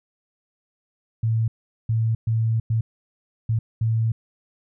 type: tone bursts at uneven times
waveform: sine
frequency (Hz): 112.7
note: A2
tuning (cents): +42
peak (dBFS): -18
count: 6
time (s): 1.23-1.48 / 1.89-2.15 / 2.27-2.6 / 2.7-2.81 / 3.49-3.59 / 3.81-4.12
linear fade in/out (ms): 5
effects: none